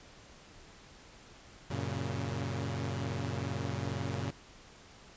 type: chord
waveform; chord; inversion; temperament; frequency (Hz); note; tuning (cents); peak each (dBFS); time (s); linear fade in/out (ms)
sawtooth; F# major; none; equal with one note detuned; 94.01 / 116.54 / 138.59; F#2 / A#2 / C#3; +28 / 0 / 0; -34; 1.7-4.31; 10
effects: pink hiss -55 dBFS RMS until 5.16 s + resampled to 16000 Hz